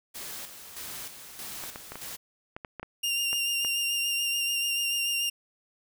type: noise with tremolo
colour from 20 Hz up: white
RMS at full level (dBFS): -39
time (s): 0.14-2.17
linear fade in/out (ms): 20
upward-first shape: square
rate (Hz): 1.6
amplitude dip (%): 55
type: clicks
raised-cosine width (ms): 0.5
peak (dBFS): -23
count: 10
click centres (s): 1.638 / 1.759 / 1.92 / 1.956 / 2.565 / 2.648 / 2.797 / 2.83 / 3.33 / 3.648
type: tone with vibrato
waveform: sawtooth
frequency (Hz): 2794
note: F7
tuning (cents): 0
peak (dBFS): -23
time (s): 3.03-5.3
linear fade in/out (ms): 10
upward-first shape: sine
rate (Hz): 6.9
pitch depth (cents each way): 20
effects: none